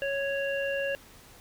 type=harmonic tone; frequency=554.4 Hz; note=C#5; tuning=in tune; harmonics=1 / 3 / 5; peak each=-29 / -34 / -36 dBFS; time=0.02-0.95 s; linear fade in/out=0 ms; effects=pink hiss -53 dBFS RMS until 1.4 s